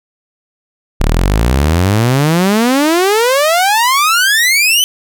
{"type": "exponential sweep", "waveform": "sawtooth", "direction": "up", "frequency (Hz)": [34.91, 3089], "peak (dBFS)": -5, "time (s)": [1, 4.84], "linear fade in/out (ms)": 0, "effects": []}